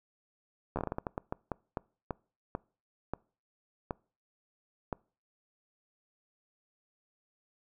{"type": "slowing click train", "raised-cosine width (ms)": 1, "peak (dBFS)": -19, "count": 18, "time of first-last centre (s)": [0.76, 4.928], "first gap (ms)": 12, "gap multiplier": 1.32, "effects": ["noise-tail reverb RT60 0.4 s tail -25 dB re dry"]}